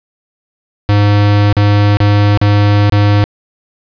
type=tone with dropouts; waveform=square; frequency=102.8 Hz; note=G#2; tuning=17 cents flat; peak=-7 dBFS; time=0.89-3.24 s; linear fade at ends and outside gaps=0 ms; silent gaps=1.527-1.568 / 1.97-2.003 / 2.374-2.415 / 2.897-2.923 s; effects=resampled to 11025 Hz + 7-bit